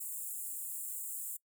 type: high-pass noise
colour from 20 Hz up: pink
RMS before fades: -41 dBFS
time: 0-1.37 s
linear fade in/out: 10 ms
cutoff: 7300 Hz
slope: 96 dB/octave
effects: noise-tail reverb RT60 0.1 s tail -22 dB re dry